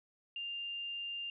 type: tone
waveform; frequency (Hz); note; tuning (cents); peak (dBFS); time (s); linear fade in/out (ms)
sine; 2797; F7; +2; -38; 0.36-1.3; 2
effects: none